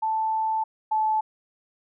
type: tone pair in turn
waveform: sine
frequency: 880 / 868.4 Hz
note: A5 / A5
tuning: 0 / -23 cents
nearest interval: unison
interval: 23 cents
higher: first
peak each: -22 / -20 dBFS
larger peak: second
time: 0.02-0.64 / 0.91-1.21 s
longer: first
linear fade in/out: 10 ms
effects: none